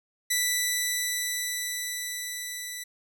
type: tone with level ramp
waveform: 10% pulse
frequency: 1975.5 Hz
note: B6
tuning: in tune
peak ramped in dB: -14 to -26 dBFS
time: 0.3-2.84 s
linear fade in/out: 10 ms
effects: none